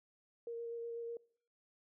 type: tone with vibrato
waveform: sine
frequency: 466.2 Hz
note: A#4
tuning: in tune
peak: -40 dBFS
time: 0.47-1.17 s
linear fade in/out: 2 ms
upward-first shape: square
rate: 8.1 Hz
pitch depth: 9 cents each way
effects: noise-tail reverb RT60 0.6 s tail -24 dB re dry